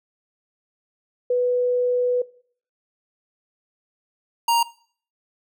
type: tone pair in turn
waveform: sine / square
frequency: 493.9 / 934.7 Hz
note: B4 / A#5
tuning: 0 / +4 cents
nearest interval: major seventh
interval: 1104 cents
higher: second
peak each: -17 dBFS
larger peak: neither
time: 1.3-2.22 / 4.48-4.63 s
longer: first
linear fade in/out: 5 ms
effects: noise-tail reverb RT60 0.5 s tail -20 dB re dry